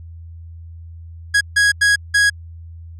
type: tone bursts at uneven times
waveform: 45% pulse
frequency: 1656 Hz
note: G#6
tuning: 5 cents flat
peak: -11 dBFS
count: 4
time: 1.34-1.41 / 1.56-1.72 / 1.81-1.96 / 2.14-2.3 s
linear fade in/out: 10 ms
effects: added 83 Hz sine -33 dBFS peak until 2.99 s + resampled to 22050 Hz